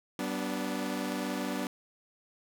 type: tone cluster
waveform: sawtooth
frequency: 191.8 / 246.6 / 292.8 Hz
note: G3 / B3 / D4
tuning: -37 / -2 / -5 cents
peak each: -33 / -32 / -32 dBFS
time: 0.19-1.67 s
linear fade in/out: 2 ms
effects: none